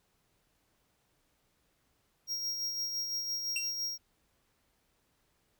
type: tone with tremolo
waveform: square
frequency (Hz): 5600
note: F8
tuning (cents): +4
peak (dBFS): -32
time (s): 2.27-3.98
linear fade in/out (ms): 50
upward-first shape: sine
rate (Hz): 5.9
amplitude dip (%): 40
type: tone with exponential decay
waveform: square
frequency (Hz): 2725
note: F7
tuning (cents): -43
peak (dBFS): -29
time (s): 3.56-3.72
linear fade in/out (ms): 2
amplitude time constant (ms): 34
effects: pink hiss -74 dBFS RMS until 5.59 s